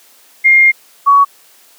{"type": "tone pair in turn", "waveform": "sine", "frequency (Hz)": [2122, 1124.1], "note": ["C7", "C#6"], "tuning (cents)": [24, 24], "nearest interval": "major seventh", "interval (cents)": 1100, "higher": "first", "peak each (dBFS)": -4, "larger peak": "neither", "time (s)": [[0.44, 0.72], [1.06, 1.25]], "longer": "first", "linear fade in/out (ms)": 20, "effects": ["white hiss -46 dBFS RMS until 1.78 s", "high-pass 300 Hz 12 dB/octave"]}